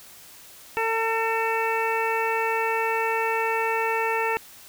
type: harmonic tone with a mistuned harmonic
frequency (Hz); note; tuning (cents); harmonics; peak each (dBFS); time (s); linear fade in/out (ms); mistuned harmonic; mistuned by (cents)
450; A4; +39; 1 / 2 / 3 / 4 / 5 / 6; -27 / -26 / -32 / -31 / -32 / -31; 0.77-4.37; 0; 6; -32
effects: white hiss -47 dBFS RMS until 4.68 s